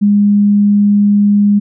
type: tone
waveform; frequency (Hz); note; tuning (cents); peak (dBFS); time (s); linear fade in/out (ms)
sine; 204.6; G#3; -26; -6; 0.01-1.6; 20
effects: none